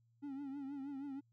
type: tone with vibrato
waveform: triangle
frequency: 277.2 Hz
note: C#4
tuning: in tune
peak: -40 dBFS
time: 0.22-1.21 s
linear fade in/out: 20 ms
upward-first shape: triangle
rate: 6.3 Hz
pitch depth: 92 cents each way
effects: added 116 Hz sine -70 dBFS peak until 1.32 s